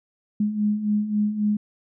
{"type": "beating tone pair", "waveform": "sine", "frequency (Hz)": [206.8, 210.5], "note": ["G#3", "G#3"], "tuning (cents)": [-7, 24], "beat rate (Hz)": 3.7, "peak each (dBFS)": [-27, -21], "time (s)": [0.4, 1.57], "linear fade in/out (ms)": 5, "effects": []}